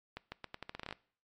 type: accelerating click train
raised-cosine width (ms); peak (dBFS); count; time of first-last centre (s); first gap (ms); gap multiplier
0.3; -25; 13; 0.17-0.926; 150; 0.82
effects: noise-tail reverb RT60 0.5 s tail -21 dB re dry + MP3 64 kbps